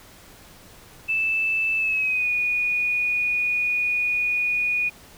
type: tone with pitch glide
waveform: sine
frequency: 2637 to 2460 Hz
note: E7 to D#7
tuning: 0 to -20 cents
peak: -20 dBFS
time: 1.08-4.9 s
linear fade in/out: 20 ms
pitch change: -120 cents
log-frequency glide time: 1.77-2.3 s
effects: pink hiss -48 dBFS RMS until 5.17 s